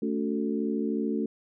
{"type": "harmonic tone with a mistuned harmonic", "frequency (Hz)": 73.6, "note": "D2", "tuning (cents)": 4, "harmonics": [3, 4, 5, 6], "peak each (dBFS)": [-29, -31, -33, -35], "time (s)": [0.02, 1.26], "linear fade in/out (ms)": 5, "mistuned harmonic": 4, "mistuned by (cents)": -62, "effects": []}